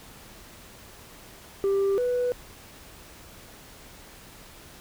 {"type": "tone pair in turn", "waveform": "sine", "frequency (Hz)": [393.8, 492.9], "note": ["G4", "B4"], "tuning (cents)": [8, -3], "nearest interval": "major third", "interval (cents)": 389, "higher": "second", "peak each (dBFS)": [-18, -21], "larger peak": "first", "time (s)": [[1.64, 1.98], [1.98, 2.32]], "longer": "neither", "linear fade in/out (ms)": 0, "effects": ["tanh soft clip ceiling -20 dBFS", "pink hiss -48 dBFS RMS until 4.8 s"]}